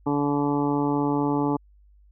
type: harmonic tone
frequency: 144.1 Hz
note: D3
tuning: 33 cents flat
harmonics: 1 / 2 / 3 / 4 / 5 / 6 / 7 / 8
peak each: -30 / -23 / -29 / -37 / -37 / -29 / -36 / -36 dBFS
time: 0.06-1.57 s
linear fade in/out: 10 ms
effects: added 50 Hz sine -52 dBFS peak until 2.11 s